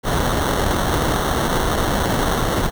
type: noise with sample-and-hold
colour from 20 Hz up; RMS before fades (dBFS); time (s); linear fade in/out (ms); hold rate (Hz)
pink; -19; 0.03-2.71; 50; 2450
effects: none